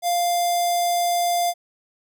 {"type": "tone with notch filter", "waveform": "square", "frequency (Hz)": 698.5, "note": "F5", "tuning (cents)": 0, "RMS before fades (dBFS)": -21, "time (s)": [0.02, 1.54], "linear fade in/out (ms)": 50, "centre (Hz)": 1600, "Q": 0.51, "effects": []}